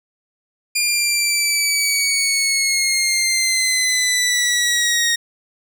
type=linear sweep; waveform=15% pulse; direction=down; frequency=2412 to 1864.7 Hz; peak=-9 dBFS; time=0.75-5.16 s; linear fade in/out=10 ms; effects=none